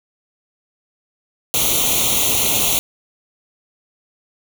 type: noise with comb filter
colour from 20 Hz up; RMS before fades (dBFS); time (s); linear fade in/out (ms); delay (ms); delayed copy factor
white; -17; 1.54-2.79; 0; 0.3; +1
effects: none